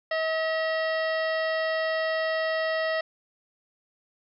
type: harmonic tone with a mistuned harmonic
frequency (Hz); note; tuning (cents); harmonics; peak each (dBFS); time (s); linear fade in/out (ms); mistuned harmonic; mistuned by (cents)
640; D#5; +49; 1 / 2 / 3 / 4 / 5 / 6 / 7 / 8; -26 / -35 / -30 / -42 / -42 / -45 / -44 / -43; 0.11-3.01; 5; 4; +110
effects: none